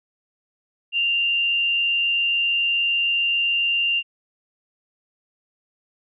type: tone with frequency modulation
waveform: sine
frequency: 2787 Hz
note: F7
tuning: 4 cents flat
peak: -18 dBFS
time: 0.92-4.03 s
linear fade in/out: 50 ms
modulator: 90.9 Hz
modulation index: 0.43
effects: none